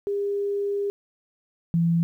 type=tone pair in turn; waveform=sine; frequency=403.3 / 168.1 Hz; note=G4 / E3; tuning=+49 / +34 cents; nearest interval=octave + minor third; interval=1515 cents; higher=first; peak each=-23 / -18 dBFS; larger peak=second; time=0.07-0.9 / 1.74-2.03 s; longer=first; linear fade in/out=0 ms; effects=10-bit